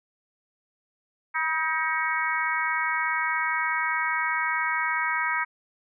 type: harmonic tone with a mistuned harmonic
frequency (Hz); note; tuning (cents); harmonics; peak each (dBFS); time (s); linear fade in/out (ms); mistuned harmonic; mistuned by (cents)
316.8; D#4; +31; 3 / 4 / 5 / 6 / 7; -30 / -30 / -30 / -30 / -30; 1.34-5.45; 20; 3; +24
effects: none